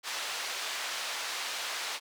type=band-pass noise; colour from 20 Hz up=white; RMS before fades=-36 dBFS; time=0.03-2 s; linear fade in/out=50 ms; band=670 to 4700 Hz; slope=12 dB/octave; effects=none